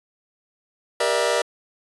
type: chord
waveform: sawtooth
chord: E half-diminished seventh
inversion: first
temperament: just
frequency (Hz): 395.6 / 474.7 / 593.3 / 659.3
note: G4 / Bb4 / D5 / E5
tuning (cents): +16 / +31 / +18 / 0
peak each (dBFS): -25 / -19 / -19 / -22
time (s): 1-1.42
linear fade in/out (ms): 5
effects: resampled to 24000 Hz